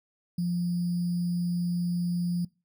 sine tone with sample-and-hold, 174.8 Hz, F3, 2 cents sharp, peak -25 dBFS, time 0.38-2.45 s, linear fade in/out 5 ms, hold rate 4900 Hz, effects noise-tail reverb RT60 0.3 s tail -24 dB re dry

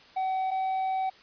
triangle tone pair in turn, 757 / 759.9 Hz, F#5 / F#5, +39 / +46 cents, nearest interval unison, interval 7 cents, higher second, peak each -24 dBFS, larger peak neither, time 0.16-0.51 / 0.51-1.1 s, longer second, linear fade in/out 10 ms, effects white hiss -54 dBFS RMS until 1.22 s + resampled to 11025 Hz

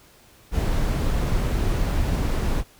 brown noise, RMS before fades -22 dBFS, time 0.51-2.64 s, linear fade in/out 50 ms, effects pink hiss -53 dBFS RMS until 2.79 s

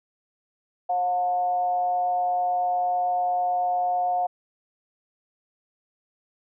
sine tone with frequency modulation, 718 Hz, F5, 48 cents sharp, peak -21 dBFS, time 0.89-4.27 s, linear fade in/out 10 ms, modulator 181 Hz, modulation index 0.38, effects none

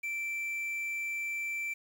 triangle tone with quantisation, 2340 Hz, D7, 7 cents flat, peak -31 dBFS, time 0.03-1.74 s, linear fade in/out 10 ms, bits 9, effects none

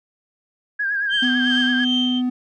sine tone with vibrato, 1628 Hz, G#6, 35 cents flat, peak -19 dBFS, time 0.79-1.85 s, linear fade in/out 10 ms, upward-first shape sine, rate 9 Hz, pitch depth 61 cents each way
sine tone with tremolo, 3136 Hz, G7, in tune, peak -18 dBFS, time 1.09-2.22 s, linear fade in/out 50 ms, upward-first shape sine, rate 2.6 Hz, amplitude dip 50%
triangle tone, 250.4 Hz, B3, 24 cents sharp, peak -16 dBFS, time 1.22-2.3 s, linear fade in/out 10 ms
effects tanh soft clip ceiling -9 dBFS

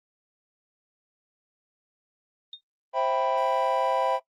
sine tone with exponential decay, 3674 Hz, A#7, 26 cents flat, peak -32 dBFS, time 2.53-2.61 s, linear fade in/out 2 ms, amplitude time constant 17 ms
triangle chord, C major seventh, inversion none, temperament equal with one note detuned, 526.6 / 659.3 / 784 / 987.8 Hz, C5 / E5 / G5 / B5, +11 / 0 / 0 / 0 cents, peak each -26 dBFS, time 2.93-4.2 s, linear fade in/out 50 ms
effects noise-tail reverb RT60 0.1 s tail -18 dB re dry + Opus 24 kbps

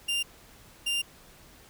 40% pulse tone bursts at uneven times, 2794 Hz, F7, in tune, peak -25 dBFS, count 2, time 0.08-0.23 / 0.86-1.02 s, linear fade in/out 10 ms, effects pink hiss -54 dBFS RMS until 1.69 s

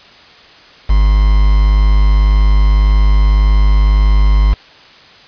triangle tone with quantisation, 50.9 Hz, G#1, 34 cents flat, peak -4 dBFS, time 0.89-4.54 s, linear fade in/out 10 ms, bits 4, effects white hiss -40 dBFS RMS until 5.27 s + resampled to 11025 Hz

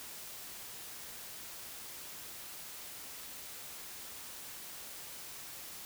silence, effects white hiss -47 dBFS RMS until 5.85 s

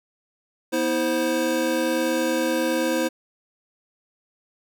square tone cluster, 245 / 323.7 / 523 Hz, B3 / E4 / C5, -14 / -31 / -1 cents, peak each -29 / -25 / -25 dBFS, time 0.72-3.09 s, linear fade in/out 20 ms, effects none

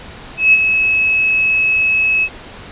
sine tone with ADSR envelope, 2577 Hz, E7, 40 cents flat, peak -4 dBFS, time 0.37-2.29 s, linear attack 160 ms, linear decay 35 ms, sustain -7 dB, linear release 59 ms, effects pink hiss -34 dBFS RMS until 2.71 s + resampled to 8000 Hz

